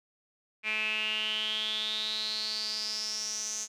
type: tone with band-pass filter sweep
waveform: sawtooth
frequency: 215.7 Hz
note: A3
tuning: 34 cents flat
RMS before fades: -33 dBFS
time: 0.63-3.68 s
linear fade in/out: 50 ms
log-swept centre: 2400 to 6500 Hz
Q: 9.8
effects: none